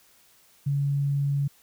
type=tone; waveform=sine; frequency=141.2 Hz; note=C#3; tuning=32 cents sharp; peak=-22 dBFS; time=0.66-1.48 s; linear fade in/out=10 ms; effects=white hiss -59 dBFS RMS until 1.62 s

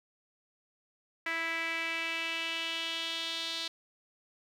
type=tone with band-pass filter sweep; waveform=sawtooth; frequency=329.6 Hz; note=E4; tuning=in tune; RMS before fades=-35 dBFS; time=1.26-3.68 s; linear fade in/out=5 ms; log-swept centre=2000 to 3900 Hz; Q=3.6; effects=10-bit

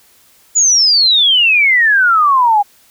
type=exponential sweep; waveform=sine; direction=down; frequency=7040 to 798 Hz; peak=-7 dBFS; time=0.55-2.63 s; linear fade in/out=20 ms; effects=white hiss -49 dBFS RMS until 2.9 s

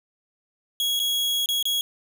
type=tone with dropouts; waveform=40% pulse; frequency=3322 Hz; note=G#7; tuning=in tune; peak=-21 dBFS; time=0.8-1.81 s; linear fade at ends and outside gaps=1 ms; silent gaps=0.993-0.999 / 1.459-1.488 / 1.627-1.654 s; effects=none

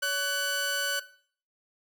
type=tone pair together; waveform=sawtooth; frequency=565 / 1500 Hz; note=C#5 / F#6; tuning=+33 / +23 cents; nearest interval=octave + perfect fourth; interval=1690 cents; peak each=-32 / -23 dBFS; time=0.02-1 s; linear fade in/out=10 ms; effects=noise-tail reverb RT60 0.5 s tail -17 dB re dry

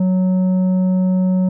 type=tone with tanh clipping; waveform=sine; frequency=185 Hz; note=F#3; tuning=in tune; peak=-14 dBFS; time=0-1.49 s; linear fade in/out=5 ms; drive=7 dB; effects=none

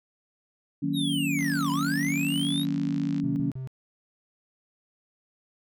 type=chord; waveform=sine; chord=D# minor seventh; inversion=none; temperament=just; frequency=155.56 / 186.68 / 233.3 / 280 Hz; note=D#3 / F#3 / A#3 / C#4; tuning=0 / +16 / +2 / +18 cents; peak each=-31 / -33 / -33 / -27 dBFS; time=0.82-3.51 s; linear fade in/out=10 ms
type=linear two-way sweep; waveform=square; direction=down then up; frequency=3887 to 960 to 3887 Hz; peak=-30 dBFS; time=0.93-2.66 s; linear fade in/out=50 ms; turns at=1.71 s
type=click train; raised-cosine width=0.2 ms; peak=-27 dBFS; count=100; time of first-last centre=1.39-3.2 s; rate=54.7 Hz
type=tone bursts; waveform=triangle; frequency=130.81 Hz; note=C3; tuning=in tune; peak=-30 dBFS; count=3; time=3.24-3.674 s; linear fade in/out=0 ms; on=120 ms; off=37 ms
effects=none

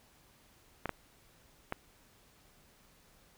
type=clicks; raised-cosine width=0.5 ms; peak=-19 dBFS; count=3; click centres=0.857 / 0.893 / 1.724 s; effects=pink hiss -64 dBFS RMS until 3.37 s

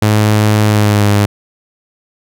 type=tone with pitch glide; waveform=sawtooth; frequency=106.4 to 102.6 Hz; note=G#2 to G#2; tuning=+42 to -21 cents; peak=-4 dBFS; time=0.02-1.26 s; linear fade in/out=5 ms; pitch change=-63 cents; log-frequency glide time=0.64-1.1 s; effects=none

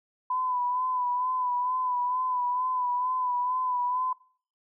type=tone with vibrato; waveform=sine; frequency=1000 Hz; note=B5; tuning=21 cents sharp; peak=-25 dBFS; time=0.3-4.13 s; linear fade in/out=5 ms; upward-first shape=sine; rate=2.2 Hz; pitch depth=37 cents each way; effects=noise-tail reverb RT60 0.5 s tail -23 dB re dry

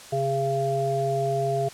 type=harmonic tone; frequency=136.4 Hz; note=C#3; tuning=28 cents flat; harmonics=1 / 3 / 5; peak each=-28 / -27 / -25 dBFS; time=0.12-1.69 s; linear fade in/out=10 ms; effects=white hiss -44 dBFS RMS until 1.73 s + low-pass 9000 Hz 12 dB/octave

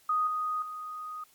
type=tone with level steps; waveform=sine; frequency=1244.5 Hz; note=D#6; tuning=in tune; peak=-24 / -28 / -36 dBFS; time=0.09-1.24 s; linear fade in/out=5 ms; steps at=0.27 / 0.62 s; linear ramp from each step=2 ms; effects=white hiss -62 dBFS RMS until 1.34 s + MP3 96 kbps

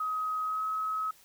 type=tone with pitch glide; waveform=sine; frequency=1264 to 1280.2 Hz; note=D#6 to D#6; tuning=+27 to +49 cents; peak=-29 dBFS; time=0-1.11 s; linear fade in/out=5 ms; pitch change=+22 cents; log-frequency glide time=0.44-0.63 s; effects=white hiss -59 dBFS RMS until 1.24 s

